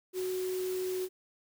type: tone in noise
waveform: sine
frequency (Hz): 370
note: F#4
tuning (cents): 0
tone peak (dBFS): -31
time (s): 0.13-1.09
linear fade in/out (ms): 50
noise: white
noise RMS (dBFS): -45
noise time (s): 0.13-1.09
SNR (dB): +11
effects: none